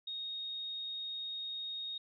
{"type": "tone", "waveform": "sine", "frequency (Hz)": 3729, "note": "A#7", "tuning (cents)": 0, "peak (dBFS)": -38, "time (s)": [0.07, 1.98], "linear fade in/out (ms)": 5, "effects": []}